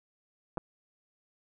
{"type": "clicks", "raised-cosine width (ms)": 1, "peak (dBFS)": -21, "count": 2, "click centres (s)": [0.573, 0.579], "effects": []}